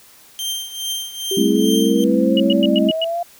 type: tone with tremolo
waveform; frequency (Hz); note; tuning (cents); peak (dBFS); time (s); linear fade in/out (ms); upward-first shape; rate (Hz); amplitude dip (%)
sawtooth; 3155; G7; +10; -17; 0.39-2.04; 0; triangle; 2.4; 80
type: exponential sweep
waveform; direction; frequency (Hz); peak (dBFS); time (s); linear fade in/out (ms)
sine; up; 384.5 to 698.5; -19; 1.31-3.23; 5
type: chord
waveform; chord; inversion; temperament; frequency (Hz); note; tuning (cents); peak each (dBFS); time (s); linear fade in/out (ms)
sine; A minor seventh; third; just; 198 / 220 / 264 / 330; G3 / A3 / C4 / E4; +18 / 0 / +16 / +2; -19; 1.37-2.91; 5
type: tone bursts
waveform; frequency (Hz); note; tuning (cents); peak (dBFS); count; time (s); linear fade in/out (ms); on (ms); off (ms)
sine; 2901; F#7; -35; -17; 6; 2.37-3.044; 2; 29; 100
effects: white hiss -47 dBFS RMS until 3.39 s